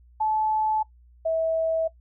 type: tone pair in turn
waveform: sine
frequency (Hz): 866 / 648.8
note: A5 / E5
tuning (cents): -28 / -28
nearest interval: perfect fourth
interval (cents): 500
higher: first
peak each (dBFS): -21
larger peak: neither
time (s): 0.2-0.83 / 1.25-1.88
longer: neither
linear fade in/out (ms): 10
effects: noise-tail reverb RT60 0.1 s tail -19 dB re dry + added 60 Hz sine -51 dBFS peak until 2 s